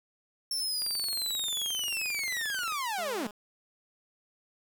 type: linear sweep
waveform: sawtooth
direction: down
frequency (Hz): 5440 to 201.6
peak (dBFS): -27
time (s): 0.51-3.27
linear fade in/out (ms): 2
type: click train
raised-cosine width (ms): 0.3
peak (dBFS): -28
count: 44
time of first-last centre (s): 0.82-2.723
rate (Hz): 22.6
type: tone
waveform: 10% pulse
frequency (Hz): 207.7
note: G#3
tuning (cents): 0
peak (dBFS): -35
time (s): 2.98-3.31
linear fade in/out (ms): 2
effects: 9-bit